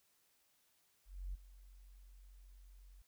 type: tone with ADSR envelope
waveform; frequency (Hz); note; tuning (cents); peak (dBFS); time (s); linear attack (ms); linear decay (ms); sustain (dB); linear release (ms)
sine; 45.89; F#1; -14; -38; 1.05-3.02; 290; 18; -18; 5
effects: tanh soft clip ceiling -35 dBFS + white hiss -75 dBFS RMS until 3.07 s